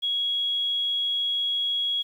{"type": "tone", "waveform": "sine", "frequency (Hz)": 3322, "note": "G#7", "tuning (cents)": 0, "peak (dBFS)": -23, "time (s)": [0.02, 2.03], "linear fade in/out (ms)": 20, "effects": ["9-bit"]}